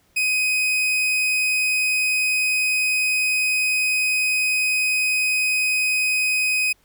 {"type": "tone", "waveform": "40% pulse", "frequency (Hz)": 2510, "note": "D#7", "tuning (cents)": 15, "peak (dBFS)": -17, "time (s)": [0.16, 6.73], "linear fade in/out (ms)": 10, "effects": ["pink hiss -61 dBFS RMS until 6.84 s"]}